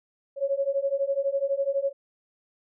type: beating tone pair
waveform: sine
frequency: 546 / 558 Hz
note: C#5 / C#5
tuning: -26 / +11 cents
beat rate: 12 Hz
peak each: -27 / -26 dBFS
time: 0.36-1.93 s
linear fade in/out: 50 ms
effects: none